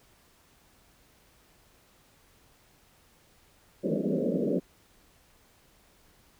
pink band-pass noise, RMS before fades -28 dBFS, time 3.83-4.6 s, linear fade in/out 20 ms, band 160 to 600 Hz, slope 96 dB/octave, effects pink hiss -62 dBFS RMS until 6.39 s

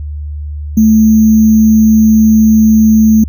sine tone with sample-and-hold, 218.4 Hz, A3, 13 cents flat, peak -3 dBFS, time 0.77-3.24 s, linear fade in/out 5 ms, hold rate 6300 Hz, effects added 74 Hz sine -18 dBFS peak until 3.28 s

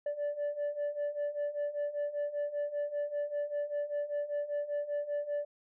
sine beating tone pair, 580 / 585.1 Hz, D5 / D5, -22 / -7 cents, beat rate 5.1 Hz, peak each -35 / -32 dBFS, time 0.06-5.45 s, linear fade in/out 5 ms, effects tanh soft clip ceiling -29 dBFS

